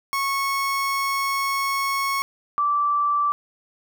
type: tone pair in turn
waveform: 30% pulse / sine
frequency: 1100 / 1165.4 Hz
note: C#6 / D6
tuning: -14 / -14 cents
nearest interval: minor second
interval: 100 cents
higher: second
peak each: -19 / -18 dBFS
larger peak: second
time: 0.13-2.22 / 2.58-3.32 s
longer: first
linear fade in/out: 0 ms
effects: none

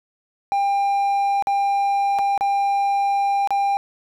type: tone with dropouts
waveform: triangle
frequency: 798 Hz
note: G5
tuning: 31 cents sharp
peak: -15 dBFS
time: 0.52-3.77 s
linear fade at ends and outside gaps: 0 ms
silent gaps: 1.424-1.471 / 2.187-2.191 / 2.377-2.409 / 3.474-3.506 s
effects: none

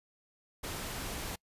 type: noise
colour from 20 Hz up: pink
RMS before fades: -39 dBFS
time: 0.63-1.36 s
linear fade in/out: 10 ms
effects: noise-tail reverb RT60 0.1 s tail -26 dB re dry + resampled to 32000 Hz

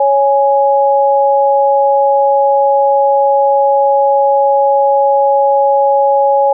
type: tone pair together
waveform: sine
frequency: 555 / 831.6 Hz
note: C#5 / G#5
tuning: +2 / +2 cents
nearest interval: perfect fifth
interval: 700 cents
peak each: -10 dBFS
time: 0-6.53 s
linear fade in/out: 5 ms
effects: none

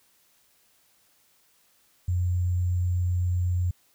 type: tone with sample-and-hold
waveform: sine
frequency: 89.2 Hz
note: F2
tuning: 37 cents sharp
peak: -22 dBFS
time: 2.08-3.71 s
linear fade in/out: 5 ms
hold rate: 7350 Hz
effects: white hiss -64 dBFS RMS until 3.94 s

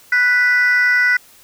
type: tone pair together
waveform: sine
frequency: 1480 / 1975.6 Hz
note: F#6 / B6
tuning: 0 / 0 cents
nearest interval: perfect fourth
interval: 500 cents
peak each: -12 dBFS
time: 0.12-1.17 s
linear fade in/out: 5 ms
effects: tanh soft clip ceiling -8 dBFS + white hiss -47 dBFS RMS until 1.43 s

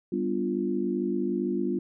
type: chord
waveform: sine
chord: G dominant seventh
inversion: none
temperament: equal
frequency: 196 / 246.9 / 293.7 / 349.2 Hz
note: G3 / B3 / D4 / F4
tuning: 0 / 0 / 0 / 0 cents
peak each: -31 / -31 / -33 / -29 dBFS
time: 0.12-1.79 s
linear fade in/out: 5 ms
effects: none

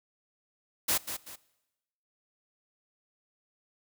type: noise with echo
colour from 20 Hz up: white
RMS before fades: -27 dBFS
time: 0.88-0.98 s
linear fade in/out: 10 ms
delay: 190 ms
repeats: 2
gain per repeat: -9 dB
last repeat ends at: 1.36 s
effects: noise-tail reverb RT60 1.0 s tail -21 dB re dry

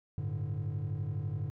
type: chord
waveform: triangle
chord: G suspended second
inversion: none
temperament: equal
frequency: 98 / 110 / 146.83 Hz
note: G2 / A2 / D3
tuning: 0 / 0 / 0 cents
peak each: -34 dBFS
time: 0.18-1.5 s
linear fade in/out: 0 ms
effects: tanh soft clip ceiling -26 dBFS

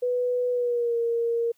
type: tone with pitch glide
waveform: sine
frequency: 493.9 to 466.2 Hz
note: B4 to A#4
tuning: 0 to 0 cents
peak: -22 dBFS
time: 0.02-1.52 s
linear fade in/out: 10 ms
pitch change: -100 cents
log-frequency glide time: 0.51-0.97 s
effects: white hiss -67 dBFS RMS until 1.57 s

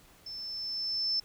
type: tone with level ramp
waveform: sine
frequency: 5290 Hz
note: E8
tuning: 5 cents sharp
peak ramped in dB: -39 to -26 dBFS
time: 0.26-1.2 s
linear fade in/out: 5 ms
effects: pink hiss -59 dBFS RMS until 1.24 s

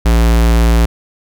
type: tone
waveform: square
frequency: 57.3 Hz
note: A#1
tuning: 29 cents flat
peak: -8 dBFS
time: 0.05-0.86 s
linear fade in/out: 10 ms
effects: none

